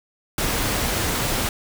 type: noise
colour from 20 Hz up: pink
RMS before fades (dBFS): -23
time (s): 0.38-1.49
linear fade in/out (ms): 2
effects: none